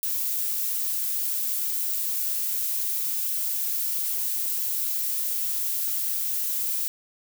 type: noise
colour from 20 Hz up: violet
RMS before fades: -27 dBFS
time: 0.03-6.88 s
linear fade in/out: 0 ms
effects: none